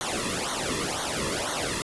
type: noise with flanger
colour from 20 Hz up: pink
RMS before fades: -29 dBFS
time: 0.01-1.82 s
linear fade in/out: 0 ms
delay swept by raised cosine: 0.39 to 1.35 ms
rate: 2 Hz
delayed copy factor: -0.85
effects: resampled to 24000 Hz